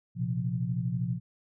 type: chord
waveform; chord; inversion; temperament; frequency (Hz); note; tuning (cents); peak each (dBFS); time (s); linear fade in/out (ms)
sine; Bb suspended second; none; equal with one note detuned; 118.3 / 130.81 / 174.61; Bb2 / C3 / F3; +26 / 0 / 0; -32; 0.15-1.2; 50
effects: none